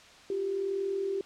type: tone pair together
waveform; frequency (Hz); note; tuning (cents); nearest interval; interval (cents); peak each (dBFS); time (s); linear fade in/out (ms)
sine; 351.2 / 392; F4 / G4; +10 / 0; major second; 190; -38 / -29; 0.3-1.21; 2
effects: white hiss -53 dBFS RMS until 1.25 s + low-pass 5000 Hz 12 dB/octave